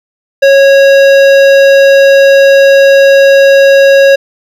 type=tone with hard clipping; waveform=triangle; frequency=550 Hz; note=C#5; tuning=14 cents flat; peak=-3 dBFS; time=0.42-4.16 s; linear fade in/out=10 ms; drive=18 dB; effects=none